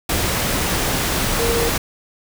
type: tone in noise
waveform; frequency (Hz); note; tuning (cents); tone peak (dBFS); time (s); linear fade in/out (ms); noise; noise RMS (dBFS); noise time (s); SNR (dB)
sine; 466.2; A#4; 0; -19; 1.39-1.69; 5; pink; -20; 0.09-1.78; -2
effects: none